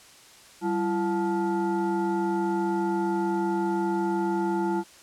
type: tone with frequency modulation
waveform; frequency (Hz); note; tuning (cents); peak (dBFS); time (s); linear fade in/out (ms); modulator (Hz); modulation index
sine; 339.4; F4; -49; -23; 0.61-4.84; 50; 533; 1.1
effects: white hiss -51 dBFS RMS until 5.02 s + low-pass 9000 Hz 12 dB/octave